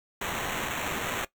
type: noise with sample-and-hold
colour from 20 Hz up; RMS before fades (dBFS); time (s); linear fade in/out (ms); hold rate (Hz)
white; -32; 0.21-1.25; 5; 4900
effects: noise-tail reverb RT60 0.1 s tail -18 dB re dry